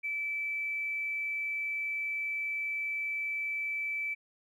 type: tone with tanh clipping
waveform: triangle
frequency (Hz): 2315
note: D7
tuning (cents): -25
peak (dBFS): -31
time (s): 0.03-4.15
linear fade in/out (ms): 20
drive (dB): 2
effects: none